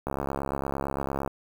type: click train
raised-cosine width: 1 ms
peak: -15 dBFS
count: 84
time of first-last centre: 0.07-1.276 s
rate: 68.8 Hz
effects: 7-bit